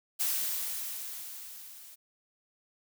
blue noise with level ramp, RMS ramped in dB -29 to -51 dBFS, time 0.19-1.96 s, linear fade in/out 20 ms, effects none

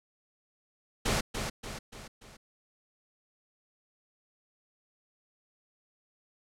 pink noise with echo, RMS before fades -28 dBFS, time 1.05-1.21 s, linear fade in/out 10 ms, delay 290 ms, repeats 4, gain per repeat -6 dB, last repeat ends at 2.37 s, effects low-pass 9000 Hz 12 dB/octave

